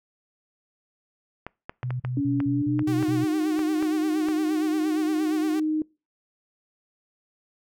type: clicks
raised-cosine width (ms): 0.5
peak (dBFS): -19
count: 11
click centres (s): 1.466 / 1.695 / 1.831 / 1.906 / 2.049 / 2.403 / 2.793 / 3.027 / 3.592 / 3.826 / 4.286
type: tone bursts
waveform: sine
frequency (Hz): 125.6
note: B2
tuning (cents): +30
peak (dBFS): -26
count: 7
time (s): 1.83-3.248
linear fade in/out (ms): 10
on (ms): 170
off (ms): 38
type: tone with pitch glide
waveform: sine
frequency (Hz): 282.4 to 309.7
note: C#4 to D#4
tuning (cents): +32 to -8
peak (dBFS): -22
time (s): 2.17-5.82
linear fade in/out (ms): 2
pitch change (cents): +160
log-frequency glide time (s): 2.48-2.92
type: tone with vibrato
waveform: sawtooth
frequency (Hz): 373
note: F#4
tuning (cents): +14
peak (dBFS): -28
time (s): 2.87-5.6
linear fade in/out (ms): 5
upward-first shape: sine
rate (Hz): 8.6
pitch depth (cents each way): 92
effects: noise-tail reverb RT60 0.3 s tail -25 dB re dry